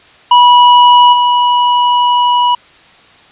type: tone with level steps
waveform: square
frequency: 976 Hz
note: B5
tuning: 21 cents flat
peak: -3 / -8 dBFS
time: 0.31-2.55 s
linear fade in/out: 5 ms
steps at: 1.12 s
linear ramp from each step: 20 ms
effects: white hiss -42 dBFS RMS until 3.31 s + resampled to 8000 Hz